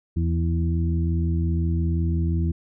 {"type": "harmonic tone with a mistuned harmonic", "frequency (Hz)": 82.41, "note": "E2", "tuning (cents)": 0, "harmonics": [1, 2, 3, 4], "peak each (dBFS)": [-21, -26, -35, -32], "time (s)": [0.16, 2.52], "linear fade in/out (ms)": 10, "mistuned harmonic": 2, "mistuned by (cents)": 34, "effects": []}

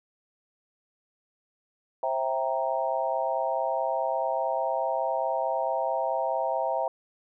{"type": "chord", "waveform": "sine", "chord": "C dominant seventh", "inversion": "none", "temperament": "equal with one note detuned", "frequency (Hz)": [530.2, 659.3, 784, 932.3], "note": ["C5", "E5", "G5", "Bb5"], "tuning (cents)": [23, 0, 0, 0], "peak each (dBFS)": [-31, -29, -31, -31], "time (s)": [2.03, 6.88], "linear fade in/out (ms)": 2, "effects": []}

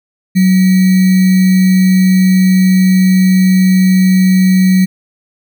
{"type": "tone with sample-and-hold", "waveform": "sine", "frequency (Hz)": 186.4, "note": "F#3", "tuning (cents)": 13, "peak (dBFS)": -5, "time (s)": [0.35, 4.86], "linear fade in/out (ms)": 20, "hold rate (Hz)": 2100, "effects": []}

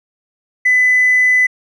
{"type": "tone with hard clipping", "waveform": "sine", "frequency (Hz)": 2004, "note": "B6", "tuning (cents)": 25, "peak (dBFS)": -9, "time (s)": [0.65, 1.47], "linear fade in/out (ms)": 10, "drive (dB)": 1, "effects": ["resampled to 22050 Hz"]}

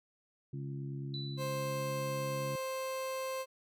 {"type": "harmonic tone", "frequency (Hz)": 69.3, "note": "C#2", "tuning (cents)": 0, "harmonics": [2, 3, 4, 5], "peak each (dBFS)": [-38, -49, -49, -49], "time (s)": [0.53, 2.56], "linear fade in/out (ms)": 5}
{"type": "tone with exponential decay", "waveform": "sine", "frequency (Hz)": 3973, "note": "B7", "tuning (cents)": 10, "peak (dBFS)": -39, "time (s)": [1.14, 2.06], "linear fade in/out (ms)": 1, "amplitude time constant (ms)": 200}
{"type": "tone", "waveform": "30% pulse", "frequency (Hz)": 525, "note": "C5", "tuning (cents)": 6, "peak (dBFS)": -33, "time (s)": [1.37, 3.46], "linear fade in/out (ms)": 50}
{"effects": []}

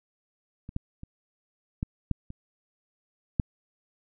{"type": "clicks", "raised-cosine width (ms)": 5, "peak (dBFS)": [-27, -17, -28, -16, -13, -27, -10], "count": 7, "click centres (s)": [0.691, 0.764, 1.034, 1.829, 2.113, 2.304, 3.398], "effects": []}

